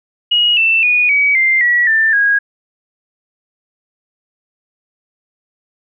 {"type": "tone with pitch steps", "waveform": "sine", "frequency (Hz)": [2893, 2668, 2461, 2270, 2093, 1930.8, 1780.9, 1642.5], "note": ["F#7", "E7", "D#7", "C#7", "C7", "B6", "A6", "G#6"], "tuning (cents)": [-40, 20, -20, 41, 0, -40, 20, -20], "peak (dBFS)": -9, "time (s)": [0.31, 2.39], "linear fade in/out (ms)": 10, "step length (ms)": 260, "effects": []}